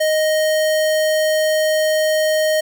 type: tone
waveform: square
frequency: 622.3 Hz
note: D#5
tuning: in tune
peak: -15 dBFS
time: 0-2.61 s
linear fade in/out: 10 ms
effects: none